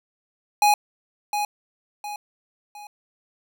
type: tone with echo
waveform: square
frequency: 830.6 Hz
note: G#5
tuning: in tune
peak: -15 dBFS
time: 0.62-0.74 s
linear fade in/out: 2 ms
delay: 710 ms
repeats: 3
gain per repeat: -8 dB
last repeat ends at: 2.87 s
effects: none